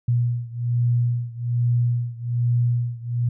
sine beating tone pair, 119.8 / 121 Hz, A#2 / B2, +48 / -35 cents, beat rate 1.2 Hz, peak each -21 / -23 dBFS, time 0.08-3.29 s, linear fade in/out 5 ms, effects none

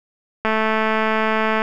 click train, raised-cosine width 0.5 ms, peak -5 dBFS, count 257, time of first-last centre 0.45-1.619 s, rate 219 Hz, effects none

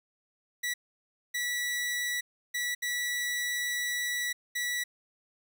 sawtooth tone bursts at uneven times, 1949 Hz, B6, 23 cents flat, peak -26 dBFS, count 5, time 0.63-0.74 / 1.34-2.21 / 2.54-2.75 / 2.82-4.33 / 4.55-4.84 s, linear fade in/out 10 ms, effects none

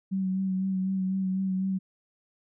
sine tone with vibrato, 189.5 Hz, F#3, 42 cents sharp, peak -25 dBFS, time 0.11-1.79 s, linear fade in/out 20 ms, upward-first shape sine, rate 4 Hz, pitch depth 25 cents each way, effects none

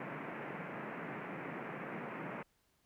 pink band-pass noise, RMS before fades -44 dBFS, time 0-2.43 s, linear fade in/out 5 ms, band 140 to 2400 Hz, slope 48 dB/octave, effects pink hiss -75 dBFS RMS until 2.85 s

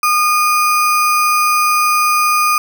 sine tone with sample-and-hold, 1221 Hz, D#6, 33 cents flat, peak -10 dBFS, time 0.03-2.58 s, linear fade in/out 2 ms, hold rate 3675 Hz, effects none

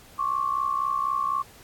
sine tone pair together, 1084 / 1148 Hz, C#6 / D6, -39 / -40 cents, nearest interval minor second, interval 99 cents, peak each -26 dBFS, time 0.18-1.43 s, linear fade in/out 20 ms, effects pink hiss -51 dBFS RMS until 1.63 s + AAC 64 kbps

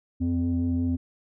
sine tone pair together, 87.31 / 256.3 Hz, F2 / C4, 0 / -36 cents, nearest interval octave + perfect fifth, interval 1864 cents, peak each -25 / -23 dBFS, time 0.2-0.97 s, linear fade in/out 20 ms, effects tanh soft clip ceiling -18 dBFS

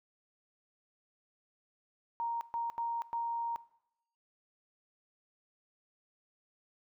sine tone bursts at uneven times, 932.3 Hz, A#5, in tune, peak -32 dBFS, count 4, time 2.2-2.41 / 2.54-2.7 / 2.78-3.02 / 3.13-3.56 s, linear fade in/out 0 ms, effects noise-tail reverb RT60 0.8 s tail -19 dB re dry

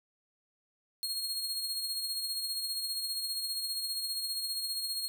sawtooth tone with tremolo, 4270 Hz, C8, 34 cents sharp, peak -28 dBFS, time 1.03-5.08 s, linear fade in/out 0 ms, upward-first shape triangle, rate 15 Hz, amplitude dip 50%, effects none

